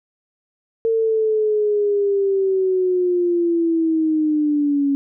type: linear sweep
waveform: sine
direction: down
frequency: 454.3 to 277.2 Hz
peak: -15 dBFS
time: 0.85-4.95 s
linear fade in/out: 0 ms
effects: none